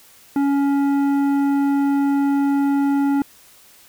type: tone with tanh clipping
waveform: sine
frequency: 280 Hz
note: C#4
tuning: 18 cents sharp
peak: -17 dBFS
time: 0.36-3.22 s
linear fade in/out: 2 ms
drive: 11 dB
effects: white hiss -49 dBFS RMS until 3.88 s